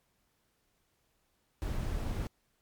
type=noise; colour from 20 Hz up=brown; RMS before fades=-34 dBFS; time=1.62-2.27 s; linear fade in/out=0 ms; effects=pink hiss -75 dBFS RMS until 2.61 s + MP3 96 kbps